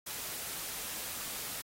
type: noise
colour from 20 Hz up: white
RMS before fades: -40 dBFS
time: 0.06-1.62 s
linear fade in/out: 10 ms
effects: AAC 48 kbps